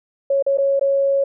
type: tone with dropouts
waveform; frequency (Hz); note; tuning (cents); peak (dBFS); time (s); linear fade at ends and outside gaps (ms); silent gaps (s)
sine; 552; C#5; -7; -14; 0.3-1.24; 5; 0.425-0.464 / 0.574-0.583 / 0.795-0.811
effects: none